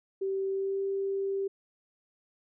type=tone with pitch glide; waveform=sine; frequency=387.2 to 391.7 Hz; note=G4 to G4; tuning=-21 to -1 cents; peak=-28 dBFS; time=0.21-1.48 s; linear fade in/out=10 ms; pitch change=+20 cents; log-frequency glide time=0.49-0.81 s; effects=none